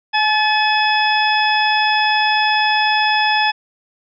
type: harmonic tone with a mistuned harmonic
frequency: 852 Hz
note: G#5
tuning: 44 cents sharp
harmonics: 1 / 2 / 3 / 4 / 6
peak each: -16 / -19 / -21 / -22 / -24 dBFS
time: 0.13-3.52 s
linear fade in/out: 20 ms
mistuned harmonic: 2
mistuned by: +30 cents
effects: none